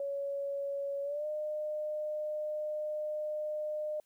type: tone with pitch glide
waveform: sine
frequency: 560 to 607.2 Hz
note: C#5 to D#5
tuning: +18 to -42 cents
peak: -33 dBFS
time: 0-4 s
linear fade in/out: 2 ms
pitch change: +140 cents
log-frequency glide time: 1.03-1.26 s
effects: white hiss -75 dBFS RMS until 4.05 s